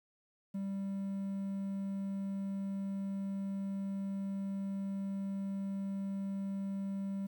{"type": "tone", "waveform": "triangle", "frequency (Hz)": 196, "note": "G3", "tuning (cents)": 0, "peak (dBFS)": -33, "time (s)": [0.54, 7.27], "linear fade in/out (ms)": 10, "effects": ["11-bit"]}